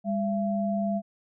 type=tone pair together; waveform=sine; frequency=201.7 / 676 Hz; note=G3 / E5; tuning=+50 / +43 cents; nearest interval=octave + major sixth; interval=2093 cents; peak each=-26 / -29 dBFS; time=0.04-1.02 s; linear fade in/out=50 ms; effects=none